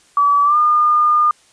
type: tone with pitch glide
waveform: sine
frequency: 1147 to 1213.1 Hz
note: D6 to D#6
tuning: -41 to -44 cents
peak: -10 dBFS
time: 0.17-1.31 s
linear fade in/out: 2 ms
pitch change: +97 cents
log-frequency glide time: 0.44-0.57 s
effects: white hiss -52 dBFS RMS until 1.52 s + resampled to 22050 Hz